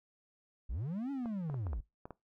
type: linear two-way sweep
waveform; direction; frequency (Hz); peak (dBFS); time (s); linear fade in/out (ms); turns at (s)
triangle; up then down; 40.75 to 285.4 to 40.75; -33; 0.69-1.81; 10; 1.11
type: clicks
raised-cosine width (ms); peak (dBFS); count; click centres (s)
1; -31; 7; 1.258 / 1.499 / 1.543 / 1.668 / 1.732 / 2.055 / 2.107
effects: noise-tail reverb RT60 0.2 s tail -21 dB re dry